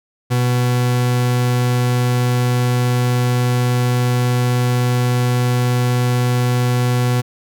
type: tone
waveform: 40% pulse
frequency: 123.47 Hz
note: B2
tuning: in tune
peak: -13 dBFS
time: 0.3-7.22 s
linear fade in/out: 20 ms
effects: none